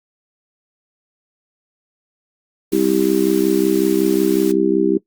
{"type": "harmonic tone", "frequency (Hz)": 65.41, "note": "C2", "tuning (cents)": 0, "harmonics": [3, 4, 5, 6], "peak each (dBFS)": [-22, -22, -16, -17], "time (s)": [2.72, 4.98], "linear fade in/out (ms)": 10}
{"type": "noise", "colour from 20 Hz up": "white", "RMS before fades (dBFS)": -32, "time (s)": [2.72, 4.52], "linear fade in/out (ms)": 5}
{"effects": ["noise-tail reverb RT60 0.1 s tail -19 dB re dry", "Opus 48 kbps"]}